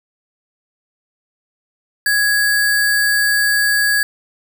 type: tone with sample-and-hold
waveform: sine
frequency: 1668 Hz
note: G#6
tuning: 7 cents sharp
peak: -12 dBFS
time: 2.06-4.03 s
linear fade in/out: 2 ms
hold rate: 6300 Hz
effects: none